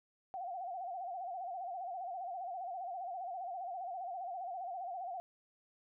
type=tone with vibrato; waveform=sine; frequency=729 Hz; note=F#5; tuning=26 cents flat; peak=-39 dBFS; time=0.34-5.2 s; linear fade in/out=0 ms; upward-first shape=sine; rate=15 Hz; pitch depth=110 cents each way; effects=none